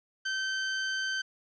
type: tone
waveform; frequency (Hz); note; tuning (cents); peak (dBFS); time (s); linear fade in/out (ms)
sawtooth; 1546; G6; -24; -26; 0.25-1.22; 10
effects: resampled to 16000 Hz + 11-bit